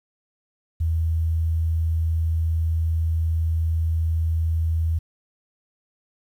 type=tone; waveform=sine; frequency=81.3 Hz; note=E2; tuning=23 cents flat; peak=-19 dBFS; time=0.8-4.99 s; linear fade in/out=10 ms; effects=9-bit